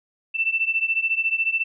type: beating tone pair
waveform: sine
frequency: 2664 / 2678 Hz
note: E7 / E7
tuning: +18 / +27 cents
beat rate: 14 Hz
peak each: -22 / -24 dBFS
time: 0.34-1.64 s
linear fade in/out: 20 ms
effects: none